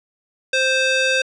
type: tone with band-pass filter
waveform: square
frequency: 523.3 Hz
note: C5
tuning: in tune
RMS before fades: -18 dBFS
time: 0.53-1.22 s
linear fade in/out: 5 ms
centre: 2800 Hz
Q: 1
effects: resampled to 22050 Hz + 8-bit